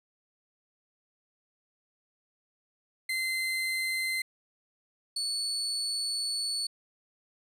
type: tone pair in turn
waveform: 35% pulse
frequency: 2068 / 4442 Hz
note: C7 / C#8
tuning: -21 / +3 cents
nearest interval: octave + minor second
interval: 1324 cents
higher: second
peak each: -27 / -28 dBFS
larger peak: first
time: 3.09-4.22 / 5.16-6.67 s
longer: second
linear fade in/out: 5 ms
effects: resampled to 32000 Hz